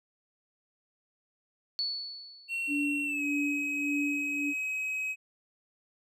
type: tone with exponential decay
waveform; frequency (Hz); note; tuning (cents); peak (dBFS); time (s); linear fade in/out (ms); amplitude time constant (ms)
sine; 4435; C#8; 0; -27; 1.79-2.85; 0; 230
type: tone with pitch glide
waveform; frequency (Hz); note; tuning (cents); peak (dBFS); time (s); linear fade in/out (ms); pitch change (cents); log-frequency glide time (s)
triangle; 2724 to 2542; F7 to D#7; -44 to +36; -29; 2.48-5.16; 50; -120; 3.04-3.23
type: tone with tremolo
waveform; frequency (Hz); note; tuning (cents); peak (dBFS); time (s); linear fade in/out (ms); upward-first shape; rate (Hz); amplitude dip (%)
sine; 289.3; D4; -26; -28; 2.67-4.54; 50; sine; 1.7; 65
effects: none